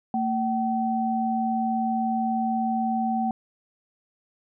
sine tone pair together, 226.9 / 763.2 Hz, A#3 / G5, -47 / -47 cents, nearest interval octave + major sixth, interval 2100 cents, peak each -25 dBFS, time 0.14-3.31 s, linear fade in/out 2 ms, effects none

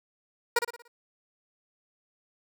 15% pulse tone with echo, 475.3 Hz, A#4, 34 cents sharp, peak -14 dBFS, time 0.56-0.59 s, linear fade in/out 5 ms, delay 58 ms, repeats 5, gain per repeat -7 dB, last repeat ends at 0.88 s, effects none

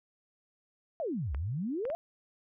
sine exponential two-way sweep, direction down then up, 706 to 61.74 to 706 Hz, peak -31 dBFS, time 1-1.95 s, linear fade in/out 0 ms, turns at 1.34 s
clicks, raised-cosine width 0.5 ms, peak -29 dBFS, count 3, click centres 1.347 / 1.853 / 1.901 s
effects none

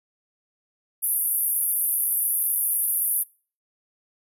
pink band-pass noise, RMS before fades -24 dBFS, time 1.02-3.24 s, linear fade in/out 20 ms, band 10000 to 14000 Hz, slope 96 dB/octave, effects noise-tail reverb RT60 0.4 s tail -24 dB re dry

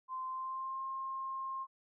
sine tone with pitch glide, 1038 to 1064.7 Hz, C6 to C6, -14 to +30 cents, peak -37 dBFS, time 0.08-1.67 s, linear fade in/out 50 ms, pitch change +44 cents, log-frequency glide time 0.27-0.83 s, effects none

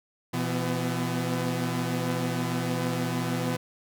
sawtooth tone cluster, 122.7 / 168.4 / 251.9 Hz, B2 / E3 / B3, -11 / +37 / +34 cents, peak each -27 dBFS, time 0.33-3.57 s, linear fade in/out 10 ms, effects none

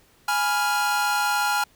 45% pulse chord, F diminished, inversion first, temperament equal, 830.6 / 987.8 / 1396.9 Hz, Ab5 / Cb6 / F6, 0 / 0 / 0 cents, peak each -24 / -30 / -24 dBFS, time 0.28-1.64 s, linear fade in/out 5 ms, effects pink hiss -58 dBFS RMS until 1.75 s

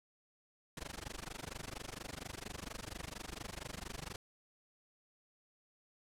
pink noise with amplitude modulation, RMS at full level -42 dBFS, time 0.77-4.16 s, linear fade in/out 2 ms, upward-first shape sine, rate 24.3 Hz, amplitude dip 100%, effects low-pass 10000 Hz 12 dB/octave

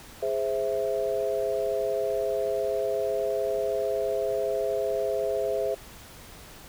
sine chord, Ab augmented, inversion none, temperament equal, 415.3 / 523.3 / 659.3 Hz, Ab4 / C5 / E5, 0 / 0 / 0 cents, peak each -29 dBFS, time 0.22-5.75 s, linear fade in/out 10 ms, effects pink hiss -47 dBFS RMS until 6.68 s

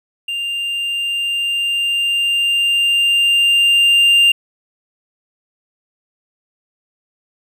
triangle tone with level ramp, 2794 Hz, F7, in tune, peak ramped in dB -18 to -6 dBFS, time 0.28-4.32 s, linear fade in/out 5 ms, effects none

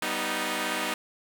5% pulse chord, G augmented, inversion none, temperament equal with one note detuned, 194.08 / 246.9 / 311.1 Hz, G3 / B3 / D#4, -17 / 0 / 0 cents, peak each -23 / -21 / -19 dBFS, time 0.02-0.94 s, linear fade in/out 2 ms, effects none

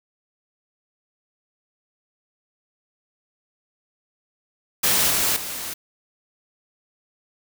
white noise with level steps, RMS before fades -19 / -21 / -31 dBFS, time 4.83-5.74 s, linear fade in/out 10 ms, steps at 5.1 / 5.36 s, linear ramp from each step 5 ms, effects none

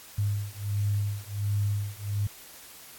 sine beating tone pair, 101.5 / 102.9 Hz, G#2 / G#2, -39 / -16 cents, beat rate 1.4 Hz, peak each -29 dBFS, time 0.18-2.27 s, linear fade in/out 5 ms, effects white hiss -48 dBFS RMS until 2.98 s + AAC 64 kbps

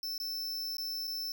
square tone with dropouts, 5310 Hz, E8, 12 cents sharp, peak -35 dBFS, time 0.03-1.32 s, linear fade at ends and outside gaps 1 ms, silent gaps 0.179-0.2 / 0.769-0.782 / 1.072-1.077 s, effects 12-bit

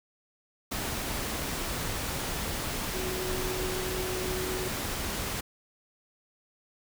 sine tone in noise, 370 Hz, F#4, in tune, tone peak -34 dBFS, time 2.94-4.69 s, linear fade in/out 10 ms, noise pink, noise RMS -33 dBFS, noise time 0.71-5.41 s, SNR -4 dB, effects none

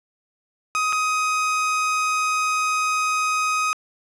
30% pulse tone with dropouts, 1256 Hz, D#6, 16 cents sharp, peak -17 dBFS, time 0.75-3.73 s, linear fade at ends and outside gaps 0 ms, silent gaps 0.925-0.929 s, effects resampled to 22050 Hz + 8-bit

